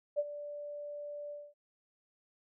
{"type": "tone with ADSR envelope", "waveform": "sine", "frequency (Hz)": 585, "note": "D5", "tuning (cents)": -7, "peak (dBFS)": -26, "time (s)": [0.16, 1.54], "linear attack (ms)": 30, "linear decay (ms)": 41, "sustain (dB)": -14, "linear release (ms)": 230, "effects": []}